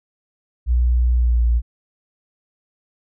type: tone with pitch glide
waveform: sine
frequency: 60.7 to 58.56 Hz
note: B1 to A#1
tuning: -29 to +9 cents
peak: -13 dBFS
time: 0.66-1.62 s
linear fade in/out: 50 ms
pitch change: -62 cents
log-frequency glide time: 1.16-1.44 s
effects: none